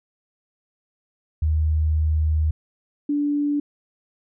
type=tone pair in turn; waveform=sine; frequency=77.78 / 290.7 Hz; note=D#2 / D4; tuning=0 / -18 cents; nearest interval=octave + major seventh; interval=2282 cents; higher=second; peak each=-17 / -19 dBFS; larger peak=first; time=1.42-2.51 / 3.09-3.6 s; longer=first; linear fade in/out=5 ms; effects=none